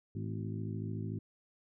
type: harmonic tone with a mistuned harmonic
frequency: 53.6 Hz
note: A1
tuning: 45 cents flat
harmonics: 2 / 3 / 4 / 5 / 6 / 7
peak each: -38 / -42 / -44 / -46 / -48 / -49 dBFS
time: 0.15-1.19 s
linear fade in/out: 5 ms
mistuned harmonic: 5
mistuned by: -68 cents
effects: none